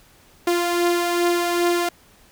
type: beating tone pair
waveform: sawtooth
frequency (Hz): 347.4 / 349.9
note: F4 / F4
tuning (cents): -9 / +3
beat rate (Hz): 2.5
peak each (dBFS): -15 / -22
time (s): 0.47-1.89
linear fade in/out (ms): 5
effects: pink hiss -53 dBFS RMS until 2.31 s